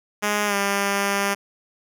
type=tone with pitch glide; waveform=5% pulse; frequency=207.7 to 199.58 Hz; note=G#3 to G3; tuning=0 to +31 cents; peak=-9 dBFS; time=0.22-1.35 s; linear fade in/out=20 ms; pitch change=-69 cents; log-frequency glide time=0.46-0.55 s; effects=none